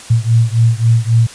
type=beating tone pair; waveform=sine; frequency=113.4 / 117.1 Hz; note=A#2 / A#2; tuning=-47 / +8 cents; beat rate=3.7 Hz; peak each=-11 / -12 dBFS; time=0.1-1.27 s; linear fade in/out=10 ms; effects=white hiss -34 dBFS RMS until 1.34 s + resampled to 22050 Hz